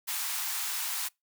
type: high-pass noise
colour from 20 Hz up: white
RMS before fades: -33 dBFS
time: 0.07-1.09 s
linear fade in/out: 20 ms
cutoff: 780 Hz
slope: 48 dB/octave
effects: noise-tail reverb RT60 0.2 s tail -26 dB re dry